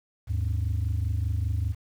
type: tone pair together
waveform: sine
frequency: 77.78 / 102.83 Hz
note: D#2 / G#2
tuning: 0 / -17 cents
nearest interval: perfect fourth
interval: 483 cents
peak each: -25 dBFS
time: 0.27-1.75 s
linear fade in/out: 50 ms
effects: tanh soft clip ceiling -21 dBFS + 9-bit

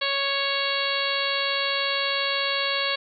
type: harmonic tone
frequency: 554.4 Hz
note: C#5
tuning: in tune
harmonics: 1 / 2 / 3 / 4 / 5 / 6 / 7 / 8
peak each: -31 / -31 / -31 / -31 / -31 / -31 / -31 / -31 dBFS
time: 0.01-2.96 s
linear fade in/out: 10 ms
effects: none

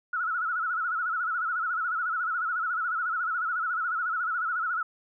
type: tone with vibrato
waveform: sine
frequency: 1377 Hz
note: F6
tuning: 25 cents flat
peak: -26 dBFS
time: 0.13-4.83 s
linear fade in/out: 5 ms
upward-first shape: sine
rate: 14 Hz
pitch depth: 120 cents each way
effects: none

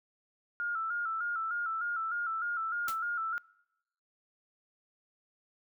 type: tone with vibrato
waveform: sine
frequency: 1371 Hz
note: F6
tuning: 32 cents flat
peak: -31 dBFS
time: 0.6-3.38 s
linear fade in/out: 0 ms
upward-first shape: square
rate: 3.3 Hz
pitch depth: 60 cents each way
type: noise with exponential decay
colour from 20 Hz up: white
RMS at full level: -35 dBFS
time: 2.88-3 s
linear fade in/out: 2 ms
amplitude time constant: 24 ms
effects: noise-tail reverb RT60 0.9 s tail -25 dB re dry

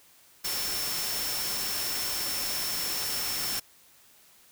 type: tone in noise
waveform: sine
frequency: 5390 Hz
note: E8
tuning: 38 cents sharp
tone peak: -34 dBFS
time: 0.44-3.6 s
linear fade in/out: 10 ms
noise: white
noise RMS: -32 dBFS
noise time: 0.44-3.6 s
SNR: -5 dB
effects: white hiss -58 dBFS RMS until 4.51 s

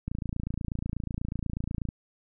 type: click train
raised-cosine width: 5 ms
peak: -19 dBFS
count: 52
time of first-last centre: 0.08-1.889 s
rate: 28.2 Hz
effects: none

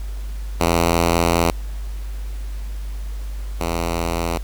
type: tone pair in turn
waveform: 5% pulse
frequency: 84.6 / 84.26 Hz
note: E2 / E2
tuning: +45 / +38 cents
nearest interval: unison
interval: 7 cents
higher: first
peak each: -4 / -10 dBFS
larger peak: first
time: 0.6-1.51 / 3.6-4.38 s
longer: first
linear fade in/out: 5 ms
effects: added 50 Hz sine -25 dBFS peak until 4.43 s + pink hiss -45 dBFS RMS until 4.43 s

